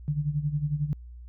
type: tone with tremolo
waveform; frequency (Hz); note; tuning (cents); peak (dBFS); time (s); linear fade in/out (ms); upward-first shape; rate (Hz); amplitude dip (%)
sine; 148.2; D3; +16; -22; 0.08-0.93; 0; sine; 11; 75
effects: added 60 Hz sine -41 dBFS peak until 1.28 s